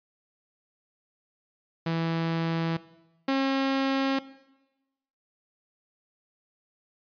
sawtooth tone pair in turn, 164.81 / 270.1 Hz, E3 / C#4, 0 / -45 cents, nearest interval major sixth, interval 855 cents, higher second, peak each -22 / -19 dBFS, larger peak second, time 1.86-2.77 / 3.28-4.19 s, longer neither, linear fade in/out 5 ms, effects noise-tail reverb RT60 1.0 s tail -18 dB re dry + resampled to 11025 Hz

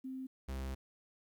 sine / 45% pulse tone pair in turn, 261.6 / 66.16 Hz, C4 / C2, 0 / +20 cents, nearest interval 2 octaves, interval 2380 cents, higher first, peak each -40 / -38 dBFS, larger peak second, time 0.04-0.27 / 0.48-0.75 s, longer second, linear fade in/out 10 ms, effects 12-bit

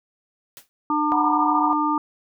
white noise with exponential decay, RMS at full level -38 dBFS, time 0.57-0.69 s, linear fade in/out 0 ms, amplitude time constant 26 ms
harmonic tone, 300 Hz, D4, 37 cents sharp, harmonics 1 / 3 / 4, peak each -23 / -23 / -23 dBFS, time 0.9-1.98 s, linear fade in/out 2 ms
sine chord, B major seventh, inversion second, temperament equal with one note detuned, 740 / 932.3 / 987.8 / 1213.3 Hz, F#5 / A#5 / B5 / D#6, 0 / 0 / 0 / -44 cents, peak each -26 / -25 / -26 / -28 dBFS, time 1.12-1.73 s, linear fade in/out 0 ms
effects none

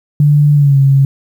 sine tone with pitch glide, 146.83 to 137 Hz, D3 to C#3, 0 to -20 cents, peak -5 dBFS, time 0.2-1.05 s, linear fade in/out 2 ms, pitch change -120 cents, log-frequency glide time 0.54-0.78 s, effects 7-bit

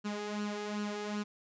sawtooth tone with flanger, 208 Hz, G#3, 3 cents sharp, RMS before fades -37 dBFS, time 0.04-1.24 s, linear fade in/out 20 ms, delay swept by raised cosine 0.69 to 2.49 ms, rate 2.6 Hz, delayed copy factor +0.6, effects resampled to 16000 Hz

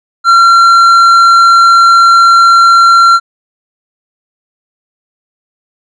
sine tone with tanh clipping, 1368 Hz, F6, 36 cents flat, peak -3 dBFS, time 0.24-3.2 s, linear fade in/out 50 ms, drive 8 dB, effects none

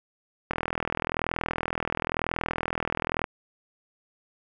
click train, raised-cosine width 0.5 ms, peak -11 dBFS, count 113, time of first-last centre 0.51-3.242 s, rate 41 Hz, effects none

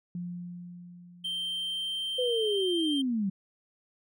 sine tone with exponential decay, 175.9 Hz, F3, 13 cents sharp, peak -32 dBFS, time 0.15-2.55 s, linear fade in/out 2 ms, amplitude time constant 520 ms
triangle tone with pitch glide, 3136 to 3154 Hz, G7 to G7, 0 to +10 cents, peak -29 dBFS, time 1.24-3.02 s, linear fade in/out 10 ms, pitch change +10 cents, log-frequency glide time 2.49-2.76 s
sine linear sweep, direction down, 510 to 185 Hz, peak -26 dBFS, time 2.18-3.3 s, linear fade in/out 10 ms
effects none

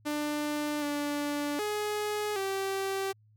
sawtooth tone with pitch steps, 297.1 / 291 / 419.6 / 388.2 Hz, D4 / D4 / G#4 / G4, +20 / -16 / +18 / -17 cents, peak -26 dBFS, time 0.05-3.13 s, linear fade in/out 20 ms, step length 770 ms, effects added 107 Hz sine -59 dBFS peak until 3.36 s

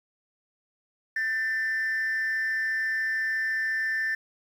sine tone with frequency modulation, 1783 Hz, A6, 22 cents sharp, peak -23 dBFS, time 1.16-4.15 s, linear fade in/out 5 ms, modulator 237 Hz, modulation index 0.33, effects tanh soft clip ceiling -23 dBFS + 9-bit

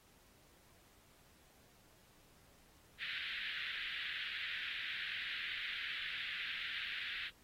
pink band-pass noise, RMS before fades -43 dBFS, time 2.98-7.31 s, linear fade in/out 50 ms, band 1600 to 3700 Hz, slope 48 dB/octave, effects pink hiss -67 dBFS RMS until 7.43 s + AAC 48 kbps

